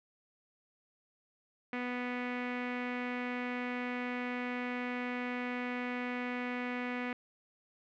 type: tone with low-pass filter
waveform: sawtooth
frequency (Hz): 246.9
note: B3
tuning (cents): 0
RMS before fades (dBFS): -37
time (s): 1.73-7.13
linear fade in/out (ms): 2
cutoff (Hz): 2200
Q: 3.5
effects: none